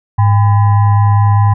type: tone with frequency modulation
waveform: sine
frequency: 103.83 Hz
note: G#2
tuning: in tune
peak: -6 dBFS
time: 0.18-1.54 s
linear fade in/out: 10 ms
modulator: 905 Hz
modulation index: 0.49
effects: none